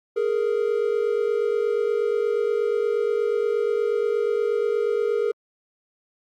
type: tone pair together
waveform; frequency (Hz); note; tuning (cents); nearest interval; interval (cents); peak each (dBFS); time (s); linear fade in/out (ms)
triangle; 416.7 / 465.1; G#4 / A#4; +6 / -4; major second; 190; -21; 0.16-5.32; 10
effects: Opus 48 kbps